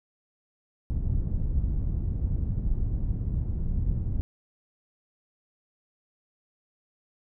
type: low-pass noise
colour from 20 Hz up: pink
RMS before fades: -27 dBFS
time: 0.9-4.21 s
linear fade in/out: 0 ms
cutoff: 120 Hz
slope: 12 dB/octave
effects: none